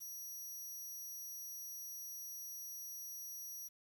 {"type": "tone", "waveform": "15% pulse", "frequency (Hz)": 5790, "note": "F#8", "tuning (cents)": -38, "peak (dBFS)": -40, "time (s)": [0, 3.69], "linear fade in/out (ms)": 20, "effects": ["11-bit"]}